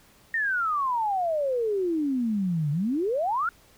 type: exponential two-way sweep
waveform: sine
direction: down then up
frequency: 1864.7 to 141.1 to 1456 Hz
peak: -23 dBFS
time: 0.34-3.49 s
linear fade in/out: 2 ms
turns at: 2.71 s
effects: pink hiss -57 dBFS RMS until 3.77 s